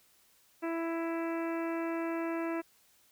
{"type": "harmonic tone", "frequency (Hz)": 331.4, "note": "E4", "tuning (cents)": 9, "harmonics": [1, 2, 3, 4, 5, 6, 7, 8], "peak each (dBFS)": [-33, -39, -43, -45, -47, -49, -50, -51], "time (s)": [0.62, 2.62], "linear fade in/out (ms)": 20, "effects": ["white hiss -66 dBFS RMS until 3.11 s"]}